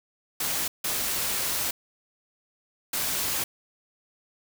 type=noise bursts at uneven times; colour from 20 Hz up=white; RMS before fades=-28 dBFS; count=3; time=0.4-0.68 / 0.84-1.71 / 2.93-3.44 s; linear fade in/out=5 ms; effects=none